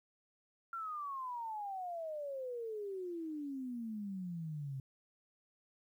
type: exponential sweep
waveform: sine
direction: down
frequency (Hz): 1381 to 131.3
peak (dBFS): -39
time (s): 0.73-4.8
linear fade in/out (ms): 2
effects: 12-bit